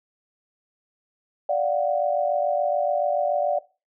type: tone cluster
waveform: sine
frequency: 587 / 704 / 751 Hz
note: D5 / F5 / F#5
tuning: -1 / +14 / +26 cents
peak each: -22 / -26 / -27 dBFS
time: 1.49-3.59 s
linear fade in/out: 5 ms
effects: noise-tail reverb RT60 0.3 s tail -20 dB re dry